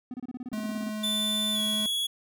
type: tone bursts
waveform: triangle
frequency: 250 Hz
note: B3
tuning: 21 cents sharp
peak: -31 dBFS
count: 14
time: 0.11-0.894 s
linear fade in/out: 2 ms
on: 30 ms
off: 28 ms
type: tone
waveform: square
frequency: 213.8 Hz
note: A3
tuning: 49 cents flat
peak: -32 dBFS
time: 0.53-1.86 s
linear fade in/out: 0 ms
type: tone with pitch glide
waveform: 45% pulse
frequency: 3520 to 3357 Hz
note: A7 to G#7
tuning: 0 to +18 cents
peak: -26 dBFS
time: 1.03-2.07 s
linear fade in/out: 10 ms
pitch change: -82 cents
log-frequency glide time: 1.53-1.6 s
effects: none